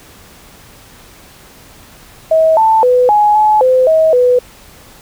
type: tone with pitch steps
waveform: sine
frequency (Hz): 641 / 885 / 498.6 / 837 / 853 / 513 / 638 / 496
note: E5 / A5 / B4 / G#5 / G#5 / C5 / D#5 / B4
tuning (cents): -49 / +10 / +16 / +13 / +46 / -34 / +43 / +7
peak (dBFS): -6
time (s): 2.31-4.39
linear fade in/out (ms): 5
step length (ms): 260
effects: pink hiss -40 dBFS RMS until 5.01 s